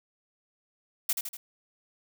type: noise with echo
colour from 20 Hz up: blue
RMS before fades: -26 dBFS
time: 1.09-1.13 s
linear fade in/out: 5 ms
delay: 80 ms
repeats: 3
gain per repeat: -5 dB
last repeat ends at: 1.37 s
effects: none